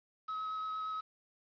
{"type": "tone with vibrato", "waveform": "triangle", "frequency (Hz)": 1280, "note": "D#6", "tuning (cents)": 49, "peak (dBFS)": -34, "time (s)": [0.28, 1.01], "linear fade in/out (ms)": 10, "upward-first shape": "triangle", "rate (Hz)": 8.6, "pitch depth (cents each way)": 9, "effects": ["resampled to 11025 Hz", "10-bit"]}